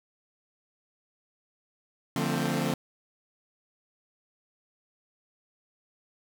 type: chord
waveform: sawtooth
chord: D minor seventh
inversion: none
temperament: equal with one note detuned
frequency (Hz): 146.83 / 174.61 / 224.5 / 261.6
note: D3 / F3 / A3 / C4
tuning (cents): 0 / 0 / +35 / 0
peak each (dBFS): -28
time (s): 2.16-2.74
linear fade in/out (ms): 2
effects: none